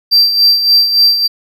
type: tone with tremolo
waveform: triangle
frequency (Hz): 4699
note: D8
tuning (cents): 0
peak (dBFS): -3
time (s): 0.11-1.28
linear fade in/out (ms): 20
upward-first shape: sine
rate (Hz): 3.5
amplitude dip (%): 60
effects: none